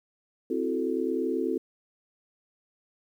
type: chord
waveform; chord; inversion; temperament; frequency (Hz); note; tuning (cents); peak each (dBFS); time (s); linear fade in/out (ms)
sine; F# half-diminished seventh; second; equal; 261.6 / 329.6 / 370 / 440; C4 / E4 / F#4 / A4; 0 / 0 / 0 / 0; -31; 0.5-1.58; 5
effects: 10-bit